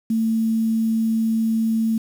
sine tone with quantisation, 223.8 Hz, A3, 30 cents sharp, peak -17 dBFS, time 0.1-1.98 s, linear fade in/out 5 ms, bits 7, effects none

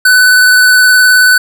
square tone with vibrato, 1500 Hz, F#6, 23 cents sharp, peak -4 dBFS, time 0.05-1.38 s, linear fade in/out 5 ms, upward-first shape sine, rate 19 Hz, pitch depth 15 cents each way, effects none

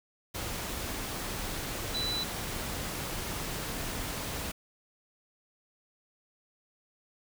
sine tone in noise, 3974 Hz, B7, 10 cents sharp, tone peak -31 dBFS, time 1.94-2.24 s, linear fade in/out 10 ms, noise pink, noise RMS -36 dBFS, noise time 0.34-4.52 s, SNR +2 dB, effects none

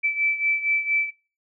sine beating tone pair, 2318 / 2322.3 Hz, D7 / D7, -23 / -20 cents, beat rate 4.3 Hz, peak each -21 / -26 dBFS, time 0.03-1.11 s, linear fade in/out 20 ms, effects noise-tail reverb RT60 0.4 s tail -26 dB re dry

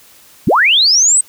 sine linear sweep, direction up, 94.9 to 8372 Hz, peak -7 dBFS, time 0.47-1.21 s, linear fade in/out 5 ms, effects white hiss -44 dBFS RMS until 1.28 s

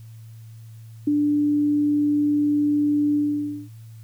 sine tone with ADSR envelope, 293.7 Hz, D4, in tune, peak -15 dBFS, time 1.07-3.69 s, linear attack 6 ms, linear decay 11 ms, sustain -2 dB, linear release 540 ms, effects added 112 Hz sine -39 dBFS peak until 4.03 s + white hiss -59 dBFS RMS until 4.03 s

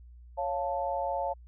sine chord, Db augmented, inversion none, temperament equal, 554.4 / 698.5 / 880 Hz, Db5 / F5 / A5, 0 / 0 / 0 cents, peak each -33 dBFS, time 0.37-1.34 s, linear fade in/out 20 ms, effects added 60 Hz sine -48 dBFS peak until 1.47 s

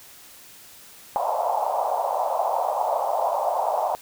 pink band-pass noise, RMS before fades -24 dBFS, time 1.16-3.95 s, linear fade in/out 0 ms, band 600 to 960 Hz, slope 48 dB/octave, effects white hiss -47 dBFS RMS until 4.01 s

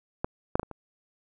clicks, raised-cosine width 1 ms, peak -13 / -9 / -11 / -22 / -25 dBFS, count 5, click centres 0.245 / 0.555 / 0.596 / 0.631 / 0.713 s, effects none

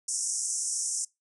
white band-pass noise, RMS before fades -31 dBFS, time 0.08-1.05 s, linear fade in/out 5 ms, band 5500 to 9600 Hz, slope 96 dB/octave, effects noise-tail reverb RT60 0.2 s tail -23 dB re dry

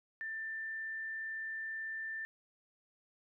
sine tone, 1781 Hz, A6, 21 cents sharp, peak -38 dBFS, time 0.21-2.25 s, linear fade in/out 0 ms, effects none

